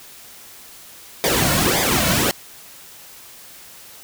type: noise with flanger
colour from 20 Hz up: pink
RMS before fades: -18 dBFS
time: 1.24-2.31 s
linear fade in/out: 0 ms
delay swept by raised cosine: 0.71 to 2.51 ms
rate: 1.8 Hz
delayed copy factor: -0.85
effects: white hiss -42 dBFS RMS until 4.03 s